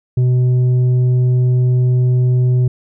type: tone with tanh clipping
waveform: sine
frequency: 125.4 Hz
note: B2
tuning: 27 cents sharp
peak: -11 dBFS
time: 0.17-2.68 s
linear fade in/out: 5 ms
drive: 5 dB
effects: none